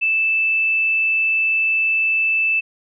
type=tone; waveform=sine; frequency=2637 Hz; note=E7; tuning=in tune; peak=-15 dBFS; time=0.01-2.61 s; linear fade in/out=20 ms; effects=none